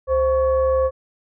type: tone with frequency modulation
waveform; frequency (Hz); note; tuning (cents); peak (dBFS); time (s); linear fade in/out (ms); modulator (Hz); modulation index
sine; 524; C5; +2; -15; 0.07-0.91; 50; 593; 0.55
effects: none